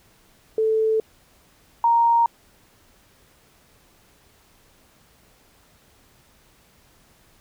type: tone pair in turn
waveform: sine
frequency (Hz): 440 / 932.3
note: A4 / A#5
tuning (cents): 0 / 0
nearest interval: octave + minor second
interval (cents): 1300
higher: second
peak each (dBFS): -17 / -14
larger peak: second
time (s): 0.58-1 / 1.84-2.26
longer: neither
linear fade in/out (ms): 2
effects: pink hiss -57 dBFS RMS until 7.4 s